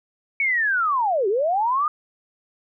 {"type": "linear two-way sweep", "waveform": "sine", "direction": "down then up", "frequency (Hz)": [2258, 370, 1246], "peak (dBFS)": -18, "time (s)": [0.4, 1.88], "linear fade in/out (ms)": 2, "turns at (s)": 1.28, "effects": []}